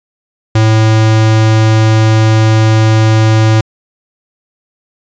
square tone, 110 Hz, A2, in tune, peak -6 dBFS, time 0.55-3.61 s, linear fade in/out 5 ms, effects resampled to 16000 Hz

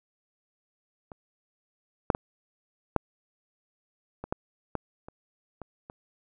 clicks, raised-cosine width 1 ms, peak -28 / -6 / -14 / -7 / -22 / -14 / -15 / -28 / -25 / -28 dBFS, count 10, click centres 1.118 / 2.102 / 2.149 / 2.963 / 4.24 / 4.325 / 4.753 / 5.085 / 5.617 / 5.899 s, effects none

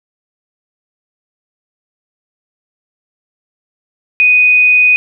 sine tone, 2489 Hz, D#7, in tune, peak -5 dBFS, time 4.2-4.96 s, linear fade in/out 0 ms, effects none

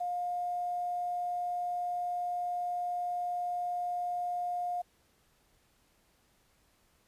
sine tone with quantisation, 710 Hz, F5, 28 cents sharp, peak -31 dBFS, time 0-4.82 s, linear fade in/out 10 ms, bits 10, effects pink hiss -69 dBFS RMS until 7.07 s + resampled to 32000 Hz

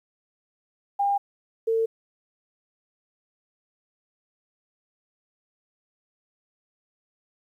sine tone pair in turn, 803 / 450.7 Hz, G5 / A4, +41 / +42 cents, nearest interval minor seventh, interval 999 cents, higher first, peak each -20 dBFS, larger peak neither, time 0.99-1.18 / 1.67-1.86 s, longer neither, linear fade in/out 10 ms, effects 10-bit

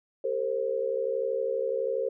sine tone cluster, 396.4 / 457.7 / 530 Hz, G4 / A#4 / C5, +19 / -32 / +22 cents, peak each -34 / -30 / -29 dBFS, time 0.24-2.09 s, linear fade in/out 5 ms, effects none

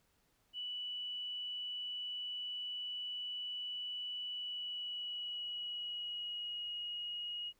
sine tone with pitch glide, 2960 to 2887 Hz, F#7 to F#7, 0 to -43 cents, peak -39 dBFS, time 0.53-7.53 s, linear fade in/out 50 ms, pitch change -43 cents, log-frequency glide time 4.26-6.72 s, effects pink hiss -75 dBFS RMS until 7.59 s

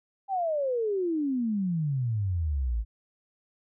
sine exponential sweep, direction down, 804 to 51.91 Hz, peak -25 dBFS, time 0.28-2.85 s, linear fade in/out 50 ms, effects none

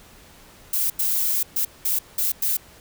violet noise bursts at uneven times, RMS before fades -22 dBFS, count 6, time 0.73-0.9 / 0.99-1.43 / 1.56-1.65 / 1.85-1.99 / 2.18-2.32 / 2.42-2.57 s, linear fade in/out 5 ms, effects pink hiss -49 dBFS RMS until 2.8 s

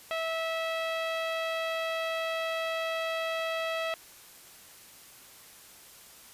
sawtooth tone with low-pass filter, 652 Hz, E5, 19 cents flat, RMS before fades -32 dBFS, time 0.11-3.94 s, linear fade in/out 0 ms, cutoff 3100 Hz, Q 1.9, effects white hiss -52 dBFS RMS until 6.33 s + resampled to 32000 Hz

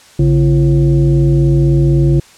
sine tone with frequency modulation, 141.4 Hz, C#3, 35 cents sharp, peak -7 dBFS, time 0.19-2.2 s, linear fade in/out 5 ms, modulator 199 Hz, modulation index 0.87, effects white hiss -42 dBFS RMS until 2.37 s + low-pass 8000 Hz 12 dB/octave

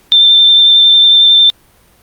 sine tone with vibrato, 3569 Hz, A7, 24 cents sharp, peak -3 dBFS, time 0.12-1.5 s, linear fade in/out 0 ms, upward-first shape sine, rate 11 Hz, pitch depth 12 cents each way, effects pink hiss -48 dBFS RMS until 2.02 s + Opus 48 kbps

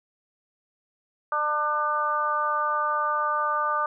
harmonic tone, 299.3 Hz, D4, 33 cents sharp, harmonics 2 / 3 / 4 / 5, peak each -32 / -30 / -24 / -32 dBFS, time 1.32-3.86 s, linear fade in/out 2 ms, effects none

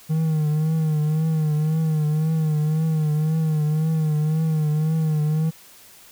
triangle tone with vibrato, 155.56 Hz, D#3, in tune, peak -16 dBFS, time 0.09-5.51 s, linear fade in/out 20 ms, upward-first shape triangle, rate 1.9 Hz, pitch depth 64 cents each way, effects white hiss -48 dBFS RMS until 6.11 s

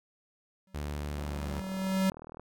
square tone with exponential growth, 190.3 Hz, F#3, 49 cents sharp, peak -24 dBFS, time 0.67-2.1 s, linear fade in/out 2 ms, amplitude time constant 310 ms
sawtooth tone with pitch glide, 73.42 to 72.62 Hz, D2 to D2, 0 to -19 cents, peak -30 dBFS, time 0.74-1.61 s, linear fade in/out 10 ms, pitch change -19 cents, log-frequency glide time 1.14-1.44 s
click train, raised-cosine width 1 ms, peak -30 dBFS, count 49, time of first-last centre 1.19-2.396 s, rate 39.8 Hz
effects none

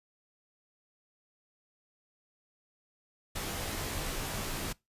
pink noise with comb filter, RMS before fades -36 dBFS, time 3.35-4.73 s, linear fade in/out 10 ms, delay 17 ms, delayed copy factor -0.75, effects noise-tail reverb RT60 0.2 s tail -23 dB re dry + resampled to 32000 Hz

